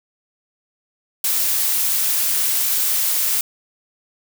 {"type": "noise", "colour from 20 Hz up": "blue", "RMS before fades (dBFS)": -19, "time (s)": [1.24, 3.41], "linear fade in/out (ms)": 2, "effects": []}